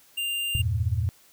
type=tone; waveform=square; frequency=2794 Hz; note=F7; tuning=in tune; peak=-27 dBFS; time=0.17-0.62 s; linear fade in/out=10 ms
type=chord; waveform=sine; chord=E diminished; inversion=none; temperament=equal; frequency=82.41 / 98 / 116.54 Hz; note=E2 / G2 / Bb2; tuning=0 / 0 / 0 cents; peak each=-27 dBFS; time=0.55-1.09 s; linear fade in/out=0 ms
effects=white hiss -57 dBFS RMS until 1.32 s